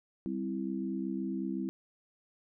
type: chord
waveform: sine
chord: C major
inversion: second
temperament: equal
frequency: 196 / 261.6 / 329.6 Hz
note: G3 / C4 / E4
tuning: 0 / 0 / 0 cents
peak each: -36 / -37 / -37 dBFS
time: 0.26-1.69 s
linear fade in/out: 0 ms
effects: none